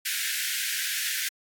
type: high-pass noise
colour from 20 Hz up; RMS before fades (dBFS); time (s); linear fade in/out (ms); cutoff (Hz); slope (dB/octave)
pink; -29; 0.05-1.29; 10; 1500; 96
effects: AAC 64 kbps